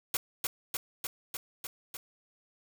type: noise with echo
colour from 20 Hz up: white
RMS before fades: -30 dBFS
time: 0.14-0.17 s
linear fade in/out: 2 ms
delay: 300 ms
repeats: 6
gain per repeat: -2 dB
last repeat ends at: 1.97 s
effects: none